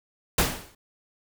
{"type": "noise with exponential decay", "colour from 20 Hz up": "pink", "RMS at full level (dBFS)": -18, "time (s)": [0.38, 0.75], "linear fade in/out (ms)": 5, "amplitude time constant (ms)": 79, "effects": []}